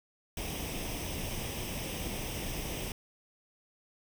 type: noise with comb filter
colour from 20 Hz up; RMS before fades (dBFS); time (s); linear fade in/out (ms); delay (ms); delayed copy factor
pink; -37; 0.37-2.92; 2; 0.35; +0.65
effects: none

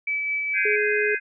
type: tone with tremolo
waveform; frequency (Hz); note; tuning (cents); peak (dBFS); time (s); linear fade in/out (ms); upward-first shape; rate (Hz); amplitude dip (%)
sine; 2300; D7; -37; -22; 0.07-0.76; 5; sine; 4.7; 25
type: chord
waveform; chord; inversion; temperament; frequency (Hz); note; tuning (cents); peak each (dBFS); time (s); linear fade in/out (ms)
sine; Ab major seventh; third; just; 1557.4 / 1661.2 / 2077 / 2492; G6 / Ab6 / C7 / Eb7; -12 / 0 / -13 / +2; -27; 0.53-1.2; 50
type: tone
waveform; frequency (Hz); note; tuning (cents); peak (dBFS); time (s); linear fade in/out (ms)
sine; 420.6; G#4; +22; -23; 0.65-1.15; 5
effects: none

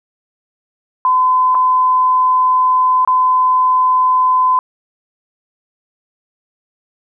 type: tone with dropouts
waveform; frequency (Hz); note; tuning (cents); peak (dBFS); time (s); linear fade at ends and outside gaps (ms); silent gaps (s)
sine; 1018; C6; -48; -9; 1.05-4.59; 1; 1.547-1.551 / 3.049-3.075
effects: none

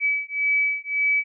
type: beating tone pair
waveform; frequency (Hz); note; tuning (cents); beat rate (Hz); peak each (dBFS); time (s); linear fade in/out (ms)
sine; 2289 / 2290.8; D7 / D7; -45 / -44; 1.8; -23; 0-1.24; 50
effects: none

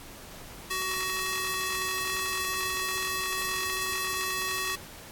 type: tone with high-pass filter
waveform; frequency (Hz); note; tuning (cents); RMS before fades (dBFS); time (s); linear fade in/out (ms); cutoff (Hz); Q
square; 375.1; F#4; +24; -31; 0.7-4.76; 10; 1300; 0.59
effects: pink hiss -46 dBFS RMS until 5.11 s + AAC 64 kbps

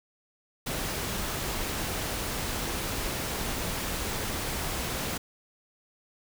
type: noise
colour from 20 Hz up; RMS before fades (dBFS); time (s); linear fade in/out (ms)
pink; -32; 0.66-5.18; 10
effects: none

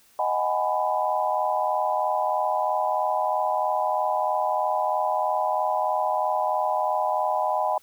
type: chord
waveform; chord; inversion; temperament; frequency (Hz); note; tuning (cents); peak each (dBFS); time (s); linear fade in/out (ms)
sine; G# minor seventh; second; just; 623 / 747.5 / 830.6 / 996.7; D#5 / F#5 / G#5 / B5; +2 / +17 / 0 / +16; -27; 0.19-7.78; 2
effects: white hiss -58 dBFS RMS until 7.82 s

